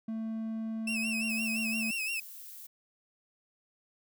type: tone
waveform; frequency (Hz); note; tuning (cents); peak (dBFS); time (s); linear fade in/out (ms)
triangle; 222.5; A3; +20; -31; 0.08-1.91; 5
type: tone with vibrato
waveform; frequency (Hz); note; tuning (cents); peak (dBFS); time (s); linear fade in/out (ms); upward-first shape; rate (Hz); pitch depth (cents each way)
40% pulse; 2637; E7; 0; -31; 0.87-2.2; 5; sine; 5.8; 84
type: noise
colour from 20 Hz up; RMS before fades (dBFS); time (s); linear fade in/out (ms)
violet; -47; 1.29-2.67; 10
effects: none